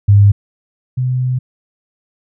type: tone pair in turn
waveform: sine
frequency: 101.3 / 127.22 Hz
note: G#2 / C3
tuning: -43 / -48 cents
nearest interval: major third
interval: 395 cents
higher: second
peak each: -4 / -13 dBFS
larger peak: first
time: 0.08-0.32 / 0.97-1.39 s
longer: second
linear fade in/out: 10 ms
effects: none